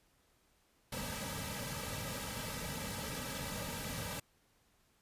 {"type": "noise with comb filter", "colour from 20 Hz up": "pink", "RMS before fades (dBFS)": -41, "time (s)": [0.92, 4.2], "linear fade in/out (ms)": 5, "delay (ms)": 2.8, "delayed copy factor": -0.95, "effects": ["pink hiss -72 dBFS RMS until 5.01 s", "resampled to 32000 Hz"]}